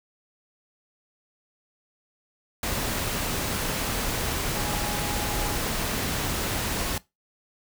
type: tone in noise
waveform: sine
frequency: 830.6 Hz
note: G#5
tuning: in tune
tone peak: -35 dBFS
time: 4.56-5.56 s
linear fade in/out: 2 ms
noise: pink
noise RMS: -28 dBFS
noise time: 2.63-6.98 s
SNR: -10 dB
effects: noise-tail reverb RT60 0.2 s tail -20 dB re dry